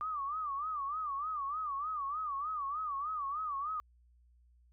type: tone with vibrato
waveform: sine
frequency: 1183 Hz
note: D6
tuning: 12 cents sharp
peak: -34 dBFS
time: 0.01-3.8 s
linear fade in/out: 0 ms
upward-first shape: sine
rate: 3.3 Hz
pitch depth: 140 cents each way
effects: added 60 Hz sine -62 dBFS peak until 4.72 s